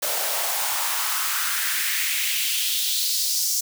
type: noise with high-pass filter sweep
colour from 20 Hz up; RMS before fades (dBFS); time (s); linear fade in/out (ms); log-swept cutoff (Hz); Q
white; -24; 0.02-3.61; 10; 530 to 5900; 2.6
effects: none